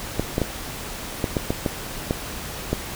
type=clicks; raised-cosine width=2 ms; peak=-7 dBFS; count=9; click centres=0.196 / 0.381 / 0.417 / 1.242 / 1.368 / 1.505 / 1.662 / 2.109 / 2.73 s; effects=pink hiss -33 dBFS RMS until 2.95 s